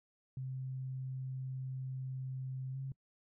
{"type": "tone with pitch glide", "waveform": "sine", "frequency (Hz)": [130.81, 134.25], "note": ["C3", "C3"], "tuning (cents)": [0, 45], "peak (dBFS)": -38, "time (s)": [0.37, 2.92], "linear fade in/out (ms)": 2, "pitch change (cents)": 45, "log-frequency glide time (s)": [2.72, 2.77], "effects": ["noise-tail reverb RT60 0.1 s tail -24 dB re dry"]}